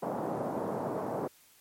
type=band-pass noise; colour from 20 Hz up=white; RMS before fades=-34 dBFS; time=0.02-1.28 s; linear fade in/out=10 ms; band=130 to 840 Hz; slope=24 dB/octave; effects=white hiss -61 dBFS RMS until 1.6 s + MP3 64 kbps